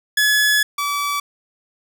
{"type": "tone pair in turn", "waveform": "sawtooth", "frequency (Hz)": [1702, 1150.5], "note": ["G#6", "D6"], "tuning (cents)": [42, -36], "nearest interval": "perfect fifth", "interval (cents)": 678, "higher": "first", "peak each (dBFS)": [-10, -16], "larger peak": "first", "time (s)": [[0.17, 0.63], [0.78, 1.2]], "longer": "first", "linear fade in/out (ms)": 5, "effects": []}